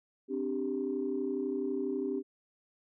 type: chord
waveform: sine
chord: C suspended second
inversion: none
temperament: equal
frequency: 261.6 / 293.7 / 392 Hz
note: C4 / D4 / G4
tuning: 0 / 0 / 0 cents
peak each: -35 / -36 / -33 dBFS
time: 0.28-2.23 s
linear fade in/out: 50 ms
effects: tanh soft clip ceiling -22 dBFS